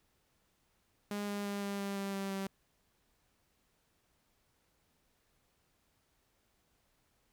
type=tone with pitch steps; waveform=sawtooth; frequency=204.8 / 203.3 / 201.7 / 200.2 / 198.74 / 197.25 / 195.78 / 194.31 Hz; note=G#3 / G#3 / G3 / G3 / G3 / G3 / G3 / G3; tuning=-24 / -37 / +50 / +37 / +24 / +11 / -2 / -15 cents; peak=-32 dBFS; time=1.11-2.47 s; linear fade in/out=2 ms; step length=170 ms; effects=pink hiss -75 dBFS RMS until 7.32 s